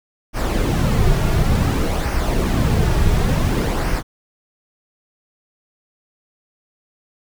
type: noise with flanger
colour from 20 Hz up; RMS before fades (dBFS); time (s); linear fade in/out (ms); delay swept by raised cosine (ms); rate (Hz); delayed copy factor
brown; -17; 0.33-4.03; 50; 0.26 to 3.96; 0.56; -0.5
effects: none